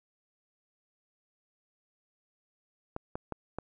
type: clicks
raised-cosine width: 1 ms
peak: -21 dBFS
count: 4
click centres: 2.964 / 3.155 / 3.323 / 3.586 s
effects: none